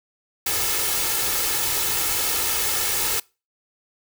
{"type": "noise with comb filter", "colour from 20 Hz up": "white", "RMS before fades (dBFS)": -23, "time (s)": [0.46, 3.2], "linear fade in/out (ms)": 5, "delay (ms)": 2.3, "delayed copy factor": 0.65, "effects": ["noise-tail reverb RT60 0.3 s tail -25 dB re dry"]}